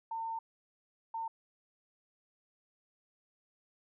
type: tone bursts at uneven times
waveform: sine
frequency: 905 Hz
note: A5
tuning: 48 cents sharp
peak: -35 dBFS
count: 2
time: 0.11-0.39 / 1.14-1.28 s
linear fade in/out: 5 ms
effects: none